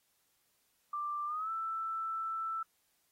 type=tone with pitch glide; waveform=sine; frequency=1181 to 1325.6 Hz; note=D6 to E6; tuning=+9 to +9 cents; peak=-34 dBFS; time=0.93-2.63 s; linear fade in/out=5 ms; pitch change=+200 cents; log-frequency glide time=1.26-1.5 s; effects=white hiss -75 dBFS RMS until 3.11 s + AAC 48 kbps